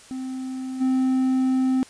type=tone with level steps; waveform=triangle; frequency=260 Hz; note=C4; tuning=11 cents flat; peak=-26 / -16 dBFS; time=0.11-1.83 s; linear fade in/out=0 ms; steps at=0.8 s; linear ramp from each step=20 ms; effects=white hiss -48 dBFS RMS until 1.89 s + resampled to 22050 Hz